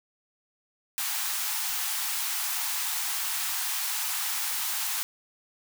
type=high-pass noise; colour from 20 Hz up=white; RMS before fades=-30 dBFS; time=0.98-5.03 s; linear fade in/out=0 ms; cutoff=740 Hz; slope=96 dB/octave; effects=none